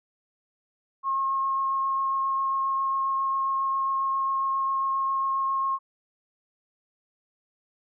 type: tone with vibrato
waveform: sine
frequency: 1079 Hz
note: C#6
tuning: 47 cents flat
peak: -23 dBFS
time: 1.03-5.79 s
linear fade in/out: 50 ms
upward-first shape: triangle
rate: 7.4 Hz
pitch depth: 10 cents each way
effects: none